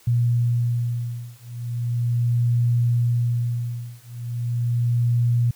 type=beating tone pair; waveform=sine; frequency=119.3 / 119.68 Hz; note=A#2 / A#2; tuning=+41 / +46 cents; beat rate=0.38 Hz; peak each=-22 dBFS; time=0.07-5.51 s; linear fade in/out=5 ms; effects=white hiss -53 dBFS RMS until 5.55 s